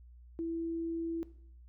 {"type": "tone", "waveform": "sine", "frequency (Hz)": 331.4, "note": "E4", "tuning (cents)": 9, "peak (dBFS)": -33, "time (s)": [0.39, 1.23], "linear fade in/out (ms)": 0, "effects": ["noise-tail reverb RT60 0.6 s tail -17 dB re dry", "added 60 Hz sine -52 dBFS peak until 1.68 s"]}